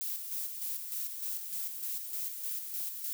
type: noise with tremolo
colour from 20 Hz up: violet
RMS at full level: -36 dBFS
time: 0.01-3.13 s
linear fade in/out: 0 ms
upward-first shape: square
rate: 3.3 Hz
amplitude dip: 45%
effects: none